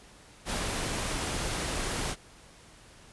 pink noise, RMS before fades -32 dBFS, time 0.45-2.16 s, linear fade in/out 50 ms, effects pink hiss -54 dBFS RMS until 3.12 s + resampled to 24000 Hz

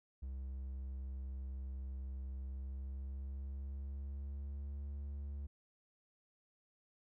triangle tone with pitch glide, 66 to 70.74 Hz, C2 to C#2, +16 to +36 cents, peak -39 dBFS, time 0.22-5.47 s, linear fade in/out 10 ms, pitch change +120 cents, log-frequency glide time 2.37-4.87 s, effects none

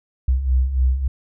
sine beating tone pair, 61.74 / 65.24 Hz, B1 / C2, 0 / -4 cents, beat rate 3.5 Hz, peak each -22 / -16 dBFS, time 0.28-1.08 s, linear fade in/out 5 ms, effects none

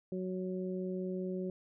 harmonic tone, 185 Hz, F#3, in tune, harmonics 1 / 2 / 3, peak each -37 / -38 / -45 dBFS, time 0.12-1.5 s, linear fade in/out 2 ms, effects none

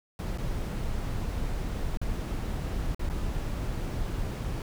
brown noise with dropouts, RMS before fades -31 dBFS, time 0.19-4.62 s, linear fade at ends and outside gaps 1 ms, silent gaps 0.376-0.383 / 1.972-2.015 / 2.947-2.994 / 3.091-3.098 s, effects none

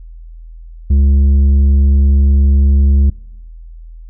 sine tone with tanh clipping, 69.3 Hz, C#2, in tune, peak -8 dBFS, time 0.9-3.1 s, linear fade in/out 5 ms, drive 7 dB, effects noise-tail reverb RT60 1.0 s tail -22 dB re dry + added 41 Hz sine -30 dBFS peak until 4.09 s

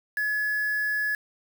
sine tone with quantisation, 1700 Hz, G#6, 40 cents sharp, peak -24 dBFS, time 0.17-1.15 s, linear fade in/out 2 ms, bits 6, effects none

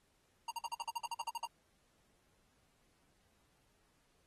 square tone bursts, 932.3 Hz, A#5, in tune, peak -38 dBFS, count 13, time 0.48-1.457 s, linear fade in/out 5 ms, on 29 ms, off 50 ms, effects pink hiss -75 dBFS RMS until 4.26 s + AAC 32 kbps

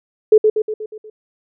sine tone with echo, 430.7 Hz, A4, 37 cents flat, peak -4 dBFS, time 0.32-0.38 s, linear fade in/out 5 ms, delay 120 ms, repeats 6, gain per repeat -5 dB, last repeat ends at 1.1 s, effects none

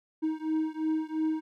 triangle beating tone pair, 313.5 / 316.4 Hz, D#4 / D#4, +13 / +29 cents, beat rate 2.9 Hz, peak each -28 / -29 dBFS, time 0.22-1.41 s, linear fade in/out 20 ms, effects none

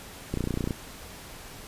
click train, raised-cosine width 3 ms, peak -15 dBFS, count 12, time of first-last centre 0.34-0.708 s, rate 29.9 Hz, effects pink hiss -44 dBFS RMS until 1.67 s + resampled to 32000 Hz

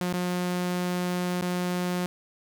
sawtooth tone with dropouts, 179 Hz, F3, 43 cents sharp, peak -22 dBFS, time 0.01-2.06 s, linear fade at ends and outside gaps 0 ms, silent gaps 0.127-0.137 / 1.411-1.422 s, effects none

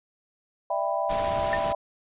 sine chord, E minor seventh, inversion third, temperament just, 593.3 / 659.3 / 791.1 / 988.9 Hz, D5 / E5 / G5 / B5, +18 / 0 / +16 / +2 cents, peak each -30 / -28 / -30 / -31 dBFS, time 0.7-1.75 s, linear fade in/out 5 ms
pink noise, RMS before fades -34 dBFS, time 1.09-1.73 s, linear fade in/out 10 ms
sine tone with exponential decay, 1809 Hz, A6, 48 cents sharp, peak -21 dBFS, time 1.53-1.63 s, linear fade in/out 1 ms, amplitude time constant 20 ms
effects resampled to 8000 Hz

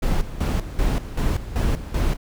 brown noise with tremolo, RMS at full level -20 dBFS, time 0.02-2.17 s, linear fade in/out 10 ms, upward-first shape square, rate 2.6 Hz, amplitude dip 75%, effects none

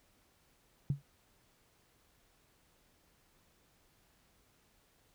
sine tone with exponential decay, 140.9 Hz, C#3, 29 cents sharp, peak -25 dBFS, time 0.9-1.02 s, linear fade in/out 2 ms, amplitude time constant 26 ms, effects pink hiss -70 dBFS RMS until 5.14 s

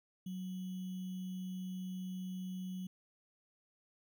sine tone with sample-and-hold, 185 Hz, F#3, in tune, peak -39 dBFS, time 0.26-2.87 s, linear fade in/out 5 ms, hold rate 3150 Hz, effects none

